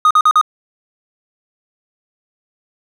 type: tone bursts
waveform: triangle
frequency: 1241 Hz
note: D#6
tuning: 5 cents flat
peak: -5 dBFS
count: 4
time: 0.05-0.413 s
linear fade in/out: 2 ms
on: 57 ms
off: 45 ms
effects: none